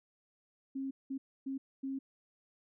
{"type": "tone bursts at uneven times", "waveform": "sine", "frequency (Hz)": 269.4, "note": "C#4", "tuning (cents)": -49, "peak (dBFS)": -35, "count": 4, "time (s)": [[0.75, 0.91], [1.1, 1.18], [1.46, 1.58], [1.83, 1.99]], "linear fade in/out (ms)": 10, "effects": []}